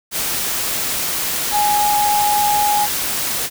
sine tone in noise, 830.6 Hz, G#5, in tune, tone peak -14 dBFS, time 1.51-2.88 s, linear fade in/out 50 ms, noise white, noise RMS -21 dBFS, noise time 0.11-3.5 s, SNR +4 dB, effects none

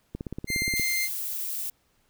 click train, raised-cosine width 3 ms, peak -20 dBFS, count 12, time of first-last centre 0.15-0.797 s, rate 17 Hz
sawtooth tone, 2097 Hz, C7, 3 cents sharp, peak -22 dBFS, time 0.47-1.09 s, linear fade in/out 50 ms
violet noise, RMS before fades -32 dBFS, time 0.76-1.7 s, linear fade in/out 5 ms
effects pink hiss -68 dBFS RMS until 2.09 s

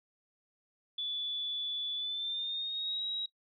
sine tone with pitch glide, 3456 to 3835 Hz, A7 to A#7, -32 to +48 cents, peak -33 dBFS, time 0.98-3.26 s, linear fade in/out 5 ms, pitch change +180 cents, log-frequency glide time 1.95-3.02 s, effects noise-tail reverb RT60 0.1 s tail -19 dB re dry

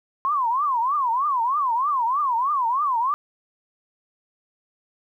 sine tone with vibrato, 1046.5 Hz, C6, in tune, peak -19 dBFS, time 0.25-3.14 s, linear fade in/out 0 ms, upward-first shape triangle, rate 3.2 Hz, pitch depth 280 cents each way, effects 10-bit

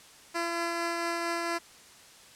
10% pulse tone with tremolo, 339.1 Hz, E4, 49 cents sharp, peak -20 dBFS, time 0.34-1.59 s, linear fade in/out 20 ms, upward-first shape triangle, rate 4.4 Hz, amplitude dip 25%, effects white hiss -53 dBFS RMS until 2.35 s + low-pass 9000 Hz 12 dB/octave

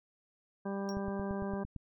harmonic tone, 197.5 Hz, G3, 13 cents sharp, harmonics 1 / 2 / 3 / 4 / 5 / 6 / 8, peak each -36 / -40 / -43 / -47 / -47 / -52 / -51 dBFS, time 0.65-1.64 s, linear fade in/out 10 ms
triangle tone with exponential decay, 5588 Hz, F8, in tune, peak -37 dBFS, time 0.89-0.99 s, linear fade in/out 0 ms, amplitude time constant 20 ms
click train, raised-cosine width 5 ms, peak -29 dBFS, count 8, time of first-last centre 0.97-1.763 s, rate 8.83 Hz
effects none

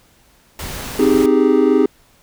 pink noise, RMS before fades -28 dBFS, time 0.59-1.26 s, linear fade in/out 2 ms
triangle chord, Ab major seventh, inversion first, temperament equal, 261.6 / 311.1 / 392 / 415.3 Hz, C4 / Eb4 / G4 / Ab4, 0 / 0 / 0 / 0 cents, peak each -14 dBFS, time 0.99-1.86 s, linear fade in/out 5 ms
effects pink hiss -53 dBFS RMS until 2.22 s

